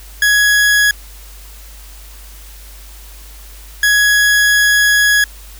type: tone bursts at uneven times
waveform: 40% pulse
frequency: 1672 Hz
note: G#6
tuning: 11 cents sharp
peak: -8 dBFS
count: 2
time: 0.22-0.91 / 3.83-5.24 s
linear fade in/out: 2 ms
effects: added 50 Hz sine -34 dBFS peak until 5.59 s + white hiss -40 dBFS RMS until 5.59 s